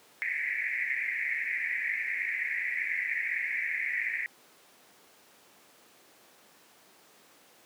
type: band-pass noise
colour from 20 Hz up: pink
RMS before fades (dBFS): -32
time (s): 0.22-4.26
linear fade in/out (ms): 0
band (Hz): 1800 to 2300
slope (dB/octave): 96
effects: pink hiss -58 dBFS RMS until 7.65 s + high-pass 300 Hz 12 dB/octave